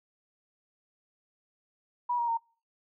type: tone with pitch steps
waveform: sine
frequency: 971 / 945 / 919.7 Hz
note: B5 / A#5 / A#5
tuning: -30 / +23 / -24 cents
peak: -26 dBFS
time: 2.09-2.375 s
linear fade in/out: 10 ms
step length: 95 ms
effects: noise-tail reverb RT60 0.4 s tail -26 dB re dry